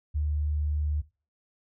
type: tone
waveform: sine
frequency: 74.7 Hz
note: D2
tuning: 30 cents sharp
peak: -25 dBFS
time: 0.14-1.02 s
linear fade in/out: 20 ms
effects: noise-tail reverb RT60 0.3 s tail -17 dB re dry